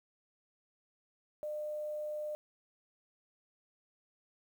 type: tone with quantisation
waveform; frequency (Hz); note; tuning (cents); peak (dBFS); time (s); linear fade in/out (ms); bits
sine; 603; D5; +46; -36; 1.43-2.35; 0; 10
effects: none